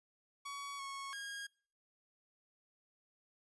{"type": "tone with pitch steps", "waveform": "sawtooth", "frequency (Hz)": [1125, 1101, 1630], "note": ["C#6", "C#6", "G#6"], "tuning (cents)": [25, -12, -33], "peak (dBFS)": -39, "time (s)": [0.45, 1.47], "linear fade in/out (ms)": 10, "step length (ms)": 340, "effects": ["noise-tail reverb RT60 0.5 s tail -26 dB re dry", "resampled to 24000 Hz"]}